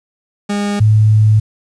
40% pulse / sine tone pair in turn, 204.1 / 107.65 Hz, G#3 / A2, -30 / -37 cents, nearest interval major seventh, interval 1107 cents, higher first, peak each -14 / -6 dBFS, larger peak second, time 0.49-0.8 / 0.8-1.4 s, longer second, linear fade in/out 10 ms, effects resampled to 22050 Hz + 7-bit

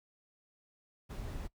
brown noise, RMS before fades -41 dBFS, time 1.09-1.48 s, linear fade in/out 20 ms, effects noise-tail reverb RT60 0.1 s tail -21 dB re dry

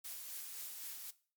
blue noise with tremolo, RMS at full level -45 dBFS, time 0.04-1.11 s, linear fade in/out 10 ms, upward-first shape sine, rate 3.9 Hz, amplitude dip 30%, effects noise-tail reverb RT60 0.4 s tail -17 dB re dry + MP3 96 kbps

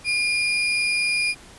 sine tone with sample-and-hold, 2411 Hz, D7, 45 cents sharp, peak -19 dBFS, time 0.04-1.35 s, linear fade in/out 50 ms, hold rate 7350 Hz, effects pink hiss -46 dBFS RMS until 1.58 s + resampled to 24000 Hz

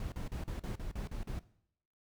brown noise bursts, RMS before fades -39 dBFS, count 9, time 0-1.392 s, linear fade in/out 2 ms, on 120 ms, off 39 ms, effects noise-tail reverb RT60 0.7 s tail -18 dB re dry

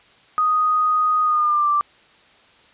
sine tone with pitch glide, 1244.5 to 1174.7 Hz, D#6 to D6, 0 to 0 cents, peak -15 dBFS, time 0.38-1.81 s, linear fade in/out 0 ms, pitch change -100 cents, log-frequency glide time 1.23-1.69 s, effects white hiss -52 dBFS RMS until 2.73 s + resampled to 8000 Hz

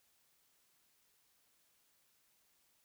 silence, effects white hiss -74 dBFS RMS until 2.84 s

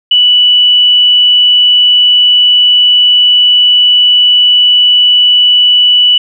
sine tone, 2960 Hz, F#7, in tune, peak -3 dBFS, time 0.11-6.18 s, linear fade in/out 5 ms, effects none

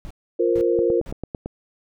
brown noise bursts, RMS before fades -34 dBFS, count 3, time 0.05-1.115 s, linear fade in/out 0 ms, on 55 ms, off 450 ms
sine chord, F suspended fourth, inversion none, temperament just, 349.2 / 465.6 / 523.8 Hz, F4 / Bb4 / C5, 0 / -2 / +2 cents, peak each -20 / -20 / -24 dBFS, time 0.39-1.01 s, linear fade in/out 10 ms
click train, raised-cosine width 2 ms, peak -15 dBFS, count 7, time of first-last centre 0.79-1.46 s, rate 8.96 Hz
effects none

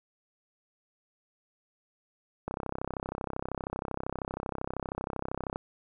click train, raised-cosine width 1 ms, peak -19 dBFS, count 102, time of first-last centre 2.48-5.559 s, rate 32.8 Hz, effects none

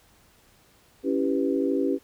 sine chord, C# half-diminished seventh, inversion none, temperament equal, 277.2 / 329.6 / 392 / 493.9 Hz, C#4 / E4 / G4 / B4, 0 / 0 / 0 / 0 cents, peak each -25 / -29 / -27 / -30 dBFS, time 1.03-1.99 s, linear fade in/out 50 ms, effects pink hiss -59 dBFS RMS until 2.03 s

